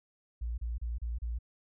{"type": "tone bursts", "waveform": "sine", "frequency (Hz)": 58.27, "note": "A#1", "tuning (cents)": 0, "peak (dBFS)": -32, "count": 5, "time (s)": [0.41, 1.388], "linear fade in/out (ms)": 10, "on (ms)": 170, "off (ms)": 32, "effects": []}